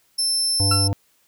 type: tone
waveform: 30% pulse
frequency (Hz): 5310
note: E8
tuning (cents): +12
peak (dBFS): -15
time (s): 0.18-0.88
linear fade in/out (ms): 10
type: harmonic tone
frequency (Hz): 99.2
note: G2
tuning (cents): +21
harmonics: 1 / 3 / 5 / 7 / 9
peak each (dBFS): -19 / -29 / -33 / -36 / -38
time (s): 0.6-0.93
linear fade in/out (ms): 0
type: tone with exponential decay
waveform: 40% pulse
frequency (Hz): 1351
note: E6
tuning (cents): +42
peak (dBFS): -17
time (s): 0.71-0.92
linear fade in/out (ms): 5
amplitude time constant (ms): 45
effects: white hiss -62 dBFS RMS until 1.27 s